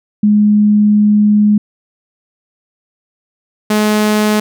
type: tone pair in turn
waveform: sine / sawtooth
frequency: 209 / 212.2 Hz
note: G#3 / G#3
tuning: +11 / +38 cents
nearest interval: unison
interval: 27 cents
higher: second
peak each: -6 / -6 dBFS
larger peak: neither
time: 0.23-1.58 / 3.7-4.4 s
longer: first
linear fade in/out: 5 ms
effects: none